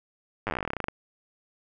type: slowing click train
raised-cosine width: 0.5 ms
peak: -14 dBFS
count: 20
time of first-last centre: 0.47-0.884 s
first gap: 9 ms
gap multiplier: 1.09
effects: none

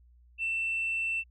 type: tone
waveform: sine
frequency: 2680 Hz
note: E7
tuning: 28 cents sharp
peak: -27 dBFS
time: 0.38-1.24 s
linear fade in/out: 50 ms
effects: tanh soft clip ceiling -24 dBFS + added 60 Hz sine -56 dBFS peak until 1.3 s

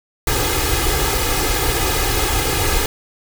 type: noise with comb filter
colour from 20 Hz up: pink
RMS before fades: -18 dBFS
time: 0.27-2.86 s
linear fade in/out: 2 ms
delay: 2.4 ms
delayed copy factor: +0.8
effects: none

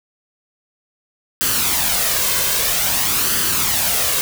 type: noise with flanger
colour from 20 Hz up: white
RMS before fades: -18 dBFS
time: 1.41-4.21 s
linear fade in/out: 0 ms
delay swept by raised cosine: 0.64 to 1.94 ms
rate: 0.51 Hz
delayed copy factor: +0.5
effects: none

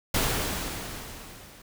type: noise with level ramp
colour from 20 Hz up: pink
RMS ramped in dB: -24 to -50 dBFS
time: 0.14-1.62 s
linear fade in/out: 5 ms
effects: none

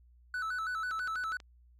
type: tone with vibrato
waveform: triangle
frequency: 1396.9 Hz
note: F6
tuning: in tune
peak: -31 dBFS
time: 0.34-1.37 s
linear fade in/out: 2 ms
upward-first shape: square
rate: 6.1 Hz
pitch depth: 110 cents each way
type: click train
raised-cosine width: 0.2 ms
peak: -32 dBFS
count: 7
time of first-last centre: 0.91-1.402 s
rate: 12.2 Hz
effects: added 60 Hz sine -58 dBFS peak until 1.79 s

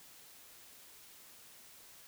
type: silence
effects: white hiss -57 dBFS RMS until 2.07 s

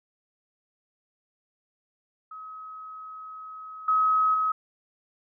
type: tone with level steps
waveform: sine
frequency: 1275 Hz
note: D#6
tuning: 42 cents sharp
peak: -38 / -19 / -22 dBFS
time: 2.31-4.52 s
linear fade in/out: 5 ms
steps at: 3.88 / 4.34 s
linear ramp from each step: 5 ms
effects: none

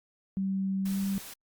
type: tone with pitch glide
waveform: sine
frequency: 192.8 to 195.94 Hz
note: G3 to G3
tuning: -28 to -1 cents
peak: -27 dBFS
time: 0.37-1.18 s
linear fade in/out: 0 ms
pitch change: +27 cents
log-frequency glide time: 0.84-1.04 s
type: noise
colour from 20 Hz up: white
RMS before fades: -44 dBFS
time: 0.85-1.34 s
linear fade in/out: 10 ms
effects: Opus 48 kbps

